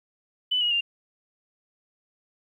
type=tone with pitch steps; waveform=sine; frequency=2997 / 2895 / 2796 Hz; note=F#7 / F#7 / F7; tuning=+22 / -38 / +1 cents; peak=-21 dBFS; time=0.51-0.81 s; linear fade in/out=10 ms; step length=100 ms; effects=10-bit